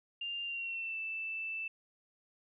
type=tone with pitch glide; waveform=sine; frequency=2796 to 2648 Hz; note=F7 to E7; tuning=+1 to +7 cents; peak=-36 dBFS; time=0.21-1.68 s; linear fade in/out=5 ms; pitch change=-94 cents; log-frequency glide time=0.44-0.99 s; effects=none